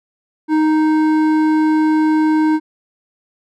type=tone with hard clipping; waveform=sine; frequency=311.1 Hz; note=D#4; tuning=in tune; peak=-13 dBFS; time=0.48-2.6 s; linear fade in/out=50 ms; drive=10 dB; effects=none